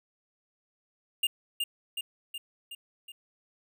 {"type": "tone with echo", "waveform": "square", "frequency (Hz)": 2817, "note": "F7", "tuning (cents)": 14, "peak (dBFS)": -24, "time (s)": [1.23, 1.27], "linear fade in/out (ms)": 5, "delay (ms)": 370, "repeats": 5, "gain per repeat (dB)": -4, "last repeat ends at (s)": 3.12, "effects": []}